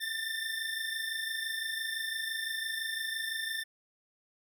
25% pulse tone pair together, 1778.1 / 1804 Hz, A6 / A6, +18 / +43 cents, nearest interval unison, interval 25 cents, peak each -32 / -33 dBFS, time 0-3.64 s, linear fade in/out 20 ms, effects none

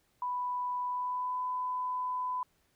sine tone with pitch glide, 990 to 1003.2 Hz, B5 to B5, +4 to +27 cents, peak -31 dBFS, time 0.22-2.43 s, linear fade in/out 2 ms, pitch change +23 cents, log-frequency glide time 0.86-1.41 s, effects pink hiss -72 dBFS RMS until 2.75 s

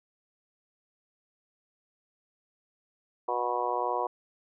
harmonic tone, 122 Hz, B2, 21 cents flat, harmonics 3 / 4 / 5 / 6 / 7 / 8 / 9, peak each -37 / -34 / -37 / -33 / -40 / -31 / -37 dBFS, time 3.28-4.07 s, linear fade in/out 5 ms, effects none

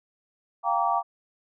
sine chord, G minor seventh, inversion third, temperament equal with one note detuned, 698.5 / 784 / 932.3 / 1151.8 Hz, F5 / G5 / Bb5 / D6, 0 / 0 / 0 / -34 cents, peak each -27 dBFS, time 0.63-1.03 s, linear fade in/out 50 ms, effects none

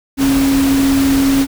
sine tone in noise, 272.9 Hz, C#4, 27 cents flat, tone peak -10 dBFS, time 0.17-1.47 s, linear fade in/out 50 ms, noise pink, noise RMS -21 dBFS, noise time 0.17-1.47 s, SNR +8 dB, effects none

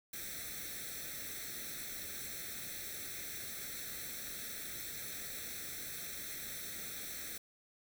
white noise with comb filter, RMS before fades -44 dBFS, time 0.13-7.38 s, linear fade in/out 5 ms, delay 0.51 ms, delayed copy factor +0.9, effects none

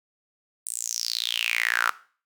sawtooth tone with high-pass filter sweep, 58 Hz, A#1, 8 cents flat, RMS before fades -27 dBFS, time 0.66-1.9 s, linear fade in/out 5 ms, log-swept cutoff 9200 to 1300 Hz, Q 7.7, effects noise-tail reverb RT60 0.4 s tail -17 dB re dry

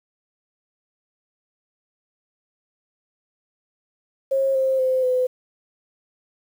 sine tone with pitch steps, 540 / 528.6 / 517.4 / 506.5 Hz, C#5 / C5 / C5 / B4, -45 / +18 / -19 / +44 cents, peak -17 dBFS, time 4.31-5.27 s, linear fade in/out 10 ms, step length 240 ms, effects 8-bit

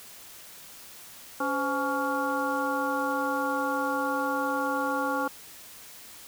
harmonic tone with a mistuned harmonic, 280 Hz, C#4, 18 cents sharp, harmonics 1 / 2 / 3 / 4 / 5, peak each -32 / -32 / -32 / -32 / -32 dBFS, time 1.4-5.28 s, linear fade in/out 5 ms, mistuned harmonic 2, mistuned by -140 cents, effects white hiss -47 dBFS RMS until 6.27 s

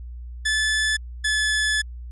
sawtooth tone pair in turn, 1736 / 1724 Hz, A6 / A6, -24 / -36 cents, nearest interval unison, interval 12 cents, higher first, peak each -16 dBFS, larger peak neither, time 0.45-0.97 / 1.24-1.82 s, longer second, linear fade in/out 10 ms, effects added 60 Hz sine -33 dBFS peak until 2.11 s + resampled to 24000 Hz

